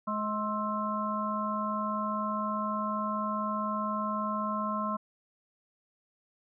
harmonic tone with a mistuned harmonic, 211.2 Hz, G#3, 29 cents sharp, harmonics 1 / 3 / 5 / 6, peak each -34 / -38 / -32 / -37 dBFS, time 0.07-4.97 s, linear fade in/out 10 ms, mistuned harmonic 6, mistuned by +71 cents, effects none

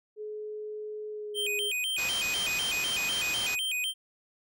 sine tone with pitch glide, 425.1 to 413.7 Hz, G#4 to G#4, +40 to -7 cents, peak -35 dBFS, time 0.16-1.72 s, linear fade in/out 50 ms, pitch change -47 cents, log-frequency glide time 1.11-1.47 s
square tone with vibrato, 2795 Hz, F7, 1 cent sharp, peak -29 dBFS, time 1.34-3.94 s, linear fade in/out 50 ms, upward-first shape square, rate 4 Hz, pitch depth 200 cents each way
white low-pass noise, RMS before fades -37 dBFS, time 1.97-3.56 s, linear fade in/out 20 ms, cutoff 6900 Hz, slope 48 dB/octave
effects none

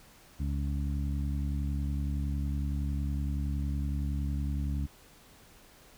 harmonic tone, 70.8 Hz, C#2, 37 cents sharp, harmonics 1 / 2 / 3 / 4, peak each -30 / -36 / -40 / -42 dBFS, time 0.39-4.87 s, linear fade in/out 20 ms, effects pink hiss -57 dBFS RMS until 5.97 s

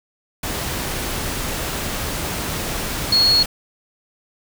sine tone in noise, 4324 Hz, C#8, 44 cents flat, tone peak -12 dBFS, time 3.12-3.43 s, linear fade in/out 5 ms, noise pink, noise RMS -25 dBFS, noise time 0.43-3.46 s, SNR +10 dB, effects none

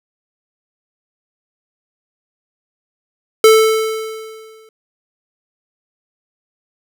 square tone with exponential decay, 440 Hz, A4, in tune, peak -4 dBFS, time 3.44-4.69 s, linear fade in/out 2 ms, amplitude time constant 270 ms, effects none

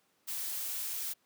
blue noise, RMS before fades -37 dBFS, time 0.27-1.14 s, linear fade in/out 20 ms, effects pink hiss -72 dBFS RMS until 1.25 s + high-pass 200 Hz 12 dB/octave

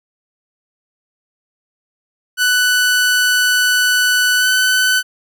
sawtooth tone with pitch glide, 1490 to 1506.4 Hz, F#6 to F#6, +12 to +31 cents, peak -8 dBFS, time 2.37-5.03 s, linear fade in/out 50 ms, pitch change +19 cents, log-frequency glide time 4.38-4.48 s, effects none

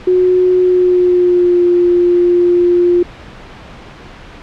sine tone with pitch glide, 365.3 to 351.8 Hz, F#4 to F4, -22 to +13 cents, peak -7 dBFS, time 0.07-3.03 s, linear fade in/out 5 ms, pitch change -65 cents, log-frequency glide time 0.58-1.64 s, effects pink hiss -34 dBFS RMS until 4.42 s + low-pass 3000 Hz 12 dB/octave

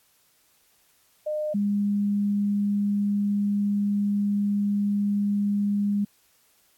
sine tone pair in turn, 608 / 203.5 Hz, D#5 / G#3, -40 / -35 cents, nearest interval octave + perfect fifth, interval 1895 cents, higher first, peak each -25 / -21 dBFS, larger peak second, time 1.26-1.54 / 1.54-6.05 s, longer second, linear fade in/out 10 ms, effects white hiss -63 dBFS RMS until 6.77 s + AAC 64 kbps

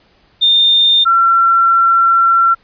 sine tone pair in turn, 3624 / 1357.5 Hz, A#7 / F6, -50 / -50 cents, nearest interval octave + perfect fourth, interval 1700 cents, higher first, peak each -7 dBFS, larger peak neither, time 0.41-1.05 / 1.05-2.55 s, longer second, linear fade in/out 20 ms, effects pink hiss -52 dBFS RMS until 2.63 s + resampled to 11025 Hz

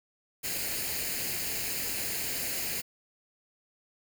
white noise with comb filter, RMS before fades -33 dBFS, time 0.43-2.82 s, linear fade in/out 20 ms, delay 0.43 ms, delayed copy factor +0.6, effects none

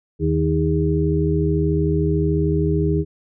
harmonic tone with a mistuned harmonic, 78.5 Hz, D#2, 16 cents sharp, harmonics 1 / 2 / 4 / 5, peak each -22 / -20 / -23 / -22 dBFS, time 0.19-3.05 s, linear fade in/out 50 ms, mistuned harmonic 5, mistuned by +65 cents, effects none

